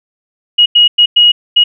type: tone bursts at uneven times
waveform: sine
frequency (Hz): 2894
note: F#7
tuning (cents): -39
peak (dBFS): -3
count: 5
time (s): 0.58-0.66 / 0.75-0.88 / 0.98-1.06 / 1.16-1.32 / 1.56-1.64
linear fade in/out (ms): 10
effects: none